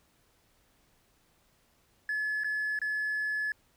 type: tone with dropouts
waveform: triangle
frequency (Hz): 1713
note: A6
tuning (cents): -47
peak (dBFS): -26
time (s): 2.09-3.52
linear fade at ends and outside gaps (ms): 2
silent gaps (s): 2.436-2.444 / 2.79-2.816
effects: tanh soft clip ceiling -25 dBFS + pink hiss -68 dBFS RMS until 3.76 s